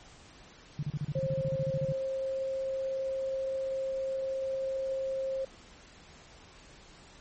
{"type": "tone bursts", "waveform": "sine", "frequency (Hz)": 146.83, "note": "D3", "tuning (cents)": 0, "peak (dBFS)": -29, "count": 16, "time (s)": [0.79, 1.923], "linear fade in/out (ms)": 2, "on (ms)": 38, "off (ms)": 35}
{"type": "tone", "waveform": "sine", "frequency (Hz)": 533, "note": "C5", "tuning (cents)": 32, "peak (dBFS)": -30, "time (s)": [1.15, 5.45], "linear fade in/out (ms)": 5}
{"effects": ["pink hiss -54 dBFS RMS until 7.2 s", "MP3 32 kbps"]}